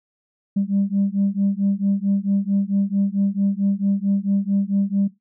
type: beating tone pair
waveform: sine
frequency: 196.2 / 200.7 Hz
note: G3 / G3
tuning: +2 / +41 cents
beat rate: 4.5 Hz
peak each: -20 dBFS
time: 0.56-5.08 s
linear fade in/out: 10 ms
effects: noise-tail reverb RT60 0.2 s tail -18 dB re dry + tanh soft clip ceiling -12 dBFS